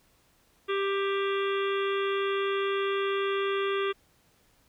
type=harmonic tone with a mistuned harmonic; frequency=394 Hz; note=G4; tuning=9 cents sharp; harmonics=1 / 3 / 4 / 5 / 6 / 7 / 8 / 9; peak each=-27 / -33 / -39 / -40 / -42 / -40 / -41 / -46 dBFS; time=0.68-3.93 s; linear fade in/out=20 ms; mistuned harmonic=8; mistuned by=+75 cents; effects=pink hiss -65 dBFS RMS until 4.68 s